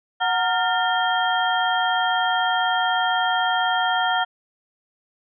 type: tone cluster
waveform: sine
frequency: 737 / 921 / 1397 / 1807 / 3207 Hz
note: F#5 / A#5 / F6 / A6 / G7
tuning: -7 / -21 / 0 / +46 / +39 cents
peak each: -22 / -26 / -24 / -28 / -27 dBFS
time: 0.2-4.25 s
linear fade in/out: 20 ms
effects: none